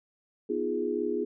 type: chord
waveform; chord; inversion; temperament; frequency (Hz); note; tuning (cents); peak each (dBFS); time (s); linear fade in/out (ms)
sine; F half-diminished seventh; second; equal; 246.9 / 311.1 / 349.2 / 415.3; Cb4 / Eb4 / F4 / Ab4; 0 / 0 / 0 / 0; -35 / -35 / -32 / -30; 0.49-1.25; 10
effects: none